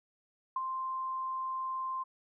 sine tone with ADSR envelope, 1046.5 Hz, C6, in tune, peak -28 dBFS, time 0.56-2.04 s, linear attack 4 ms, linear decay 29 ms, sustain -5 dB, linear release 18 ms, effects none

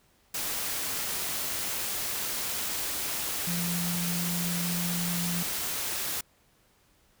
sine tone in noise, 173.8 Hz, F3, 8 cents flat, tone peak -30 dBFS, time 3.47-5.43 s, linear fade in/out 5 ms, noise white, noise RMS -32 dBFS, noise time 0.34-6.21 s, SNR -1 dB, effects pink hiss -65 dBFS RMS until 7.2 s

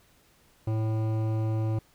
sine tone with hard clipping, 110 Hz, A2, in tune, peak -27 dBFS, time 0.67-1.79 s, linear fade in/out 5 ms, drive 14 dB, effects pink hiss -62 dBFS RMS until 1.94 s

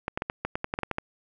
clicks, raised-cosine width 0.5 ms, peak -13 dBFS, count 12, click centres 0.081 / 0.175 / 0.221 / 0.299 / 0.45 / 0.555 / 0.644 / 0.739 / 0.789 / 0.833 / 0.913 / 0.984 s, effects none

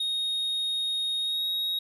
triangle tone with pitch glide, 3729 to 3779 Hz, A#7 to A#7, 0 to +23 cents, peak -25 dBFS, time 0-1.79 s, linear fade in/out 5 ms, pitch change +23 cents, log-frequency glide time 1.2-1.45 s, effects none

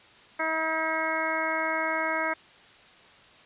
harmonic tone with a mistuned harmonic, 319.8 Hz, D#4, 48 cents sharp, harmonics 1 / 2 / 3 / 4 / 5 / 6 / 7, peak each -37 / -32 / -33 / -33 / -32 / -36 / -32 dBFS, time 0.39-2.34 s, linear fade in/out 10 ms, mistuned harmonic 7, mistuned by -46 cents, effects white hiss -53 dBFS RMS until 3.45 s + resampled to 8000 Hz

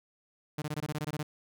sawtooth tone bursts, 150.7 Hz, D3, 45 cents sharp, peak -28 dBFS, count 11, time 0.58-1.23 s, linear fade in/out 5 ms, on 40 ms, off 21 ms, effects none

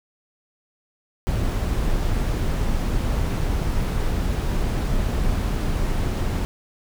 brown noise, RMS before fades -22 dBFS, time 1.27-6.45 s, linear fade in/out 0 ms, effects none

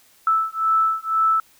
sine beating tone pair, 1314 / 1316 Hz, E6 / E6, -6 / -3 cents, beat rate 2 Hz, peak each -20 / -20 dBFS, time 0.27-1.4 s, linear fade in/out 2 ms, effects white hiss -55 dBFS RMS until 1.59 s

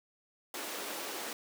pink high-pass noise, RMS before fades -40 dBFS, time 0.54-1.33 s, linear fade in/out 2 ms, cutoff 290 Hz, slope 24 dB/octave, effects none

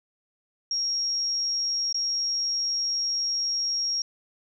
sine tone with dropouts, 5588 Hz, F8, in tune, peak -24 dBFS, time 0.71-4.02 s, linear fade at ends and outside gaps 2 ms, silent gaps 1.927-1.944 s, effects none

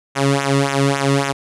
sawtooth tone with flanger, 138.59 Hz, C#3, in tune, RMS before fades -17 dBFS, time 0.15-1.33 s, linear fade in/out 20 ms, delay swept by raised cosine 0.21 to 1.31 ms, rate 3.6 Hz, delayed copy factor -0.9, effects resampled to 24000 Hz

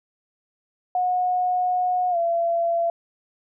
sine tone with pitch glide, 727 to 678.3 Hz, F#5 to E5, -31 to +49 cents, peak -19 dBFS, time 0.95-2.9 s, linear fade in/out 2 ms, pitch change -120 cents, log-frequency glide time 2.1-2.17 s, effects none

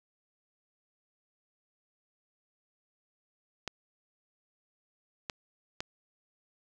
clicks, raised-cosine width 0.2 ms, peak -17 dBFS, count 3, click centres 3.677 / 5.298 / 5.805 s, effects none

